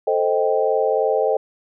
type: chord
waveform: sine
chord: A half-diminished seventh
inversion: none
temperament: equal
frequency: 440 / 523.3 / 622.3 / 784 Hz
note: A4 / C5 / Eb5 / G5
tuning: 0 / 0 / 0 / 0 cents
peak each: -20 / -21 / -22 / -24 dBFS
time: 0.07-1.37 s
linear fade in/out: 5 ms
effects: none